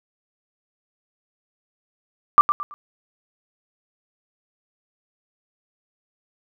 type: tone with echo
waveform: sine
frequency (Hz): 1180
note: D6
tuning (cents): +8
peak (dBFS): -6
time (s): 2.38-2.41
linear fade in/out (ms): 0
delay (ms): 110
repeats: 3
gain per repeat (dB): -10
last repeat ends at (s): 2.74
effects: none

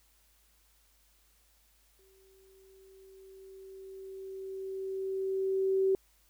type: tone with exponential growth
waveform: sine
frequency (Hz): 383.8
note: G4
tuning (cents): -37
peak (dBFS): -23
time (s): 1.99-5.95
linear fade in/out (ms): 1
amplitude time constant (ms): 860
effects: added 52 Hz sine -68 dBFS peak until 6.29 s + white hiss -68 dBFS RMS until 6.29 s

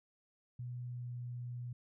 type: tone with pitch glide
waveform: sine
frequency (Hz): 122.9 to 122.05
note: B2 to B2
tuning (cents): -8 to -20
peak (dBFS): -40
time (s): 0.59-1.73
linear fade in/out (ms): 5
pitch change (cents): -12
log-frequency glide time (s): 0.86-1.09
effects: none

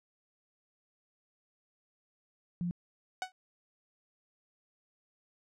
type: tone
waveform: sine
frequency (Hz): 174.9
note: F3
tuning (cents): +3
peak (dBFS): -31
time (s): 2.61-2.71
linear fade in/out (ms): 0
type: tone with exponential decay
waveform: sawtooth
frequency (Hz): 745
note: F#5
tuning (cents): +12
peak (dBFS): -26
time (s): 3.22-3.32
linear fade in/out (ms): 1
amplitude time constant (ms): 21
effects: low-pass 7000 Hz 12 dB/octave

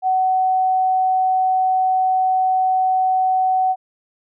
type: tone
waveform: sine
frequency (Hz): 750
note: F#5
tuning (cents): +23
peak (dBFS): -14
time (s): 0.02-3.76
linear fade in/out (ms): 50
effects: none

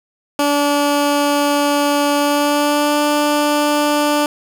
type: tone with pitch glide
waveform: 15% pulse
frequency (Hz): 288.7 to 294.8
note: D4 to D4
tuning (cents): -30 to +7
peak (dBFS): -7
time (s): 0.39-4.26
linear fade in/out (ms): 2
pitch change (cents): +37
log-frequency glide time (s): 2.16-3
effects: none

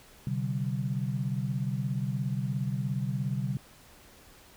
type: tone cluster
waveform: sine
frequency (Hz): 128.9 / 145.9 / 191.6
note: C3 / D3 / G3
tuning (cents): -26 / -11 / -39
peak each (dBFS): -31 / -33 / -34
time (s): 0.27-3.57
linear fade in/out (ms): 2
effects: pink hiss -55 dBFS RMS until 4.56 s

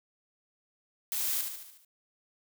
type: noise with echo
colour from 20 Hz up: blue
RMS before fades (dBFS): -32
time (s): 1.12-1.41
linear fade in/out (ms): 0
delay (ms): 73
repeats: 6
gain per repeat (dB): -5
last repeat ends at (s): 1.848
effects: none

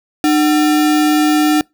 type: tone with sample-and-hold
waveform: sine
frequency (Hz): 303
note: D#4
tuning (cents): -46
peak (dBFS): -9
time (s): 0.24-1.61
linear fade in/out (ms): 0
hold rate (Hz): 1050
effects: noise-tail reverb RT60 0.2 s tail -26 dB re dry

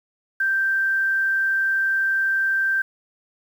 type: tone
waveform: sine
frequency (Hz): 1568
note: G6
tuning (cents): 0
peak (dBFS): -18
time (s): 0.4-2.82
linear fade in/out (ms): 5
effects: 8-bit

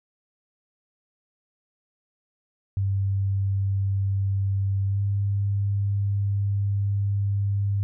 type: tone with pitch glide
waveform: sine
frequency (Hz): 98 to 100.23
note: G2 to G2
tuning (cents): 0 to +39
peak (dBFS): -21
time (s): 2.77-7.83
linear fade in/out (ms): 0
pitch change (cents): +39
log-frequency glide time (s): 4.87-5.01
effects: none

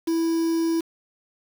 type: tone with quantisation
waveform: triangle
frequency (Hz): 329.6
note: E4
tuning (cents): 0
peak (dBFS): -18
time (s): 0.07-0.81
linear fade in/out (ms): 10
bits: 6
effects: none

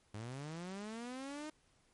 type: linear sweep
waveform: sawtooth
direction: up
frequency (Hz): 100.8 to 311.1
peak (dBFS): -39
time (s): 0.14-1.5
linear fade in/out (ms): 5
effects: pink hiss -72 dBFS RMS until 1.93 s + MP3 48 kbps

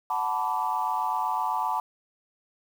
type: chord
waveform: sine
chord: B minor seventh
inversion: second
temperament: equal with one note detuned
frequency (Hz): 740 / 880 / 987.8 / 1162.5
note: F#5 / A5 / B5 / D6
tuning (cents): 0 / 0 / 0 / -18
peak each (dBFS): -32 / -28 / -29 / -32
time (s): 0.1-1.8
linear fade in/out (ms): 2
effects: tanh soft clip ceiling -14 dBFS + 8-bit

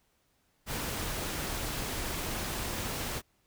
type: noise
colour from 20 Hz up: pink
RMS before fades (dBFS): -35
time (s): 0.66-3.22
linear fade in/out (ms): 50
effects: pink hiss -72 dBFS RMS until 3.46 s

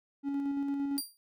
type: tone with tremolo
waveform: triangle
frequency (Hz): 280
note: C#4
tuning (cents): +18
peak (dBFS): -27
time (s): 0.23-1.01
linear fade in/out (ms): 50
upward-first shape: square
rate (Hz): 8.8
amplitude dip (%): 25
type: tone with exponential decay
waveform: 15% pulse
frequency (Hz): 4744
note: D8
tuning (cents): +17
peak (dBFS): -22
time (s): 0.98-1.17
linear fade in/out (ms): 0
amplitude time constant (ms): 40
effects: none

